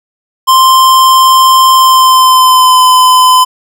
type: tone with pitch glide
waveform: square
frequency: 1046.5 to 1017.9 Hz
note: C6 to C6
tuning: 0 to -48 cents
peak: -3 dBFS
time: 0.47-3.45 s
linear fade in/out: 20 ms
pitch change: -48 cents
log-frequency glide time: 1.74-2.84 s
effects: none